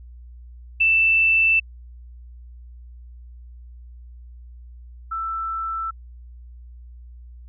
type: tone pair in turn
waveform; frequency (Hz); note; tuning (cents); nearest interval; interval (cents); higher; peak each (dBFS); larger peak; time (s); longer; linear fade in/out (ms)
sine; 2657 / 1328.5; E7 / E6; +13 / +13; octave; 1200; first; -14 / -24; first; 0.8-1.6 / 5.11-5.91; neither; 10
effects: added 60 Hz sine -39 dBFS peak until 7.48 s